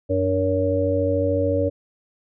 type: harmonic tone with a mistuned harmonic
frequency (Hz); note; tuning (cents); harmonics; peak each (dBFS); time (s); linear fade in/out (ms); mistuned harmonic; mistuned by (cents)
93.7; F#2; +22; 1 / 3 / 5 / 6; -24 / -25 / -24 / -22; 0.09-1.7; 20; 3; +50
effects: none